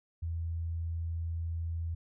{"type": "tone", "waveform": "sine", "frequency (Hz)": 83.1, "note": "E2", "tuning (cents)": 15, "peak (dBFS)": -32, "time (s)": [0.22, 1.95], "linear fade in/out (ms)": 10, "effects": []}